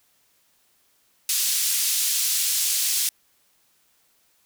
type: band-pass noise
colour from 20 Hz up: white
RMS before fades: -23 dBFS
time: 1.29-3.09 s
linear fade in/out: 2 ms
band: 3700 to 12000 Hz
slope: 12 dB/octave
effects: white hiss -64 dBFS RMS until 4.45 s